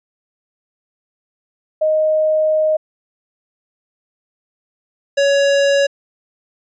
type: tone pair in turn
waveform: sine / square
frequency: 622.3 / 560.2 Hz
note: D#5 / C#5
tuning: 0 / +18 cents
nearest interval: major second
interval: 182 cents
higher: first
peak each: -12 dBFS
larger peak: neither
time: 1.81-2.77 / 5.17-5.87 s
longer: first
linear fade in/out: 10 ms
effects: resampled to 16000 Hz